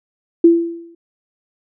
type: tone with exponential decay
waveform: sine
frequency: 336.9 Hz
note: E4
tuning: 38 cents sharp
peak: -3 dBFS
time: 0.44-0.95 s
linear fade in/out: 5 ms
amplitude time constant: 110 ms
effects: none